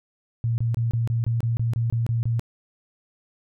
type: tone bursts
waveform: sine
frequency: 116.1 Hz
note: A#2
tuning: 7 cents flat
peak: -20 dBFS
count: 12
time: 0.44-2.395 s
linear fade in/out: 0 ms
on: 140 ms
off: 25 ms
effects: none